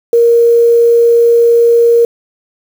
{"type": "tone with quantisation", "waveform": "sine", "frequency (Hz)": 468.6, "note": "A#4", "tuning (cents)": 9, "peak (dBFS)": -4, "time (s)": [0.13, 2.05], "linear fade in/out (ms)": 2, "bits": 5, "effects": []}